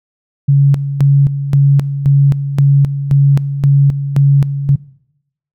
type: tone with tremolo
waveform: sine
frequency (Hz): 140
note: C#3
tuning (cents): +18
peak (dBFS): -5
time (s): 0.48-4.76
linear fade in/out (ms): 10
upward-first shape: square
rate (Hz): 1.9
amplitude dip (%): 70
effects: noise-tail reverb RT60 0.8 s tail -22 dB re dry